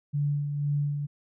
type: tone with tremolo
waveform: sine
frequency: 144.9 Hz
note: D3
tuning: 23 cents flat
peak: -23 dBFS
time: 0.13-1.07 s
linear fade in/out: 20 ms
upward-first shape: sine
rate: 2 Hz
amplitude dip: 45%
effects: none